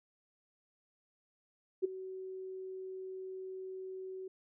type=tone with ADSR envelope; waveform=sine; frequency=376.6 Hz; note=F#4; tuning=31 cents sharp; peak=-25 dBFS; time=1.82-4.28 s; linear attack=25 ms; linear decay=13 ms; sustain=-16 dB; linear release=5 ms; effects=none